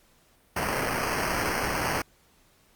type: noise with sample-and-hold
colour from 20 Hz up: violet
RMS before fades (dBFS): -28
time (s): 0.56-2.02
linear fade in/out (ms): 5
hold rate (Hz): 3675
effects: pink hiss -62 dBFS RMS until 2.75 s + Opus 48 kbps